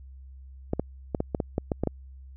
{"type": "clicks", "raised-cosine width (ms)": 2, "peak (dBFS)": -12, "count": 10, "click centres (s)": [0.734, 0.796, 1.148, 1.204, 1.348, 1.402, 1.581, 1.718, 1.836, 1.873], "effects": ["added 66 Hz sine -43 dBFS peak until 2.36 s"]}